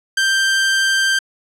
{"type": "tone", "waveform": "sawtooth", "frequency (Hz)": 1572, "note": "G6", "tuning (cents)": 4, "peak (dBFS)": -10, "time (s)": [0.17, 1.19], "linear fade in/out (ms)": 5, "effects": ["low-pass 9000 Hz 12 dB/octave"]}